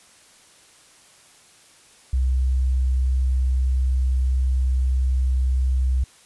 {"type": "tone", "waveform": "sine", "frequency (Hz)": 64.4, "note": "C2", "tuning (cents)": -27, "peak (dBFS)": -17, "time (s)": [2.13, 6.04], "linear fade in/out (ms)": 5, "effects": ["white hiss -52 dBFS RMS until 6.25 s", "resampled to 24000 Hz"]}